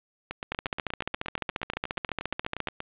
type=two click trains; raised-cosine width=0.3 ms; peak=-12 / -17 dBFS; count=32 / 22; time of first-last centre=0.52-2.673 / 0.31-2.804 s; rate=14.4 / 8.42 Hz; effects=resampled to 8000 Hz + 8-bit